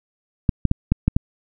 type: clicks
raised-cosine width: 5 ms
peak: -3 dBFS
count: 6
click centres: 0.492 / 0.653 / 0.714 / 0.92 / 1.08 / 1.165 s
effects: none